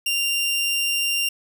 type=tone; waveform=sawtooth; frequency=2783 Hz; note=F7; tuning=7 cents flat; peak=-17 dBFS; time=0.06-1.29 s; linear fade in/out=5 ms; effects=none